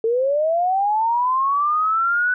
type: linear sweep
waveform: sine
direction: up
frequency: 440 to 1497 Hz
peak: -16 dBFS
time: 0.04-2.34 s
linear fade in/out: 2 ms
effects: none